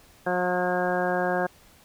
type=harmonic tone; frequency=180 Hz; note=F#3; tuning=47 cents flat; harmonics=1 / 2 / 3 / 4 / 5 / 6 / 7 / 8 / 9; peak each=-32 / -30 / -28 / -28 / -35 / -37 / -40 / -37 / -31 dBFS; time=0.26-1.47 s; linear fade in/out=10 ms; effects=pink hiss -55 dBFS RMS until 1.84 s